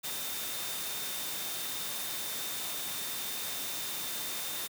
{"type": "tone in noise", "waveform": "sine", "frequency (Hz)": 3624, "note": "A#7", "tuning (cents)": -50, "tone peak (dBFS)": -43, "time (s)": [0.03, 4.68], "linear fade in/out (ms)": 20, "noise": "white", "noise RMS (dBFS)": -37, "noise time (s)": [0.03, 4.68], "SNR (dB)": -9, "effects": ["high-pass 100 Hz 12 dB/octave"]}